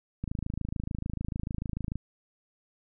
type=click train; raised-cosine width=5 ms; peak=-20 dBFS; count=47; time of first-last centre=0.24-1.956 s; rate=26.8 Hz; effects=none